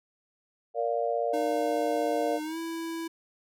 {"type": "chord", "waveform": "sine", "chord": "Bb major", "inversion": "none", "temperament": "just", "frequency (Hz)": [466.2, 582.7, 699.2], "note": ["Bb4", "D5", "F5"], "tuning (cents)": [0, -14, 2], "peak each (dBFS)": -30, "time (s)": [0.74, 2.4], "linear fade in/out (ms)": 50}
{"type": "tone with pitch glide", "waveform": "square", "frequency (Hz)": [305.9, 329.8], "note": ["D#4", "E4"], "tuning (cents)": [-29, 1], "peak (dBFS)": -33, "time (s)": [1.33, 3.08], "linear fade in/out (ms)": 10, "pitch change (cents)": 130, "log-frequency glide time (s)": [2.43, 2.58]}
{"effects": []}